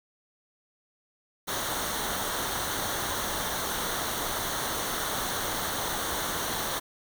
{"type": "noise with comb filter", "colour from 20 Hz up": "pink", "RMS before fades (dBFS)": -31, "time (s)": [1.47, 6.8], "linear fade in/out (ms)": 20, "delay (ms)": 0.4, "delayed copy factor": -0.65, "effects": []}